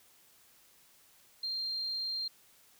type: tone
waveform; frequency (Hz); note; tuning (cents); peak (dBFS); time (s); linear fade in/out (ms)
sine; 4186; C8; 0; -33; 1.43-2.28; 5
effects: white hiss -63 dBFS RMS until 2.79 s